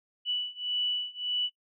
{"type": "beating tone pair", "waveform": "sine", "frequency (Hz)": [2960, 2961.7], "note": ["F#7", "F#7"], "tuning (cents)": [0, 1], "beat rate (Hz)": 1.7, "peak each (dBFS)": [-32, -31], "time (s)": [0.25, 1.5], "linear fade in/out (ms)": 50, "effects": ["noise-tail reverb RT60 0.1 s tail -22 dB re dry"]}